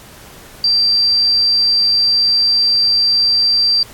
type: tone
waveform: sine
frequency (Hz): 4699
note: D8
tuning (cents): 0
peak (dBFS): -10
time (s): 0.64-3.83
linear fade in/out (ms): 2
effects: pink hiss -39 dBFS RMS until 3.93 s + AAC 64 kbps